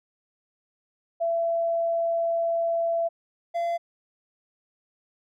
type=tone pair in turn; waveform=sine / triangle; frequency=671 / 682.7 Hz; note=E5 / F5; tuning=+31 / -40 cents; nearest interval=unison; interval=29 cents; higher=second; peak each=-22 dBFS; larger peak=neither; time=1.2-3.09 / 3.54-3.78 s; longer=first; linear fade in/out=20 ms; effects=none